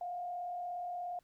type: tone with frequency modulation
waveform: sine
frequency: 710 Hz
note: F5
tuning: 28 cents sharp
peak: -37 dBFS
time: 0.01-1.19 s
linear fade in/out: 2 ms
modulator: 37 Hz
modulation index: 0.47
effects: pink hiss -75 dBFS RMS until 1.23 s